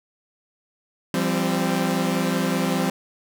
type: chord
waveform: sawtooth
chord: F suspended second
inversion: none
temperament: equal with one note detuned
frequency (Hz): 170.72 / 196 / 261.6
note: F3 / G3 / C4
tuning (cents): -39 / 0 / 0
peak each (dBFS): -21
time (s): 1.14-2.9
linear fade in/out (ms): 2
effects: none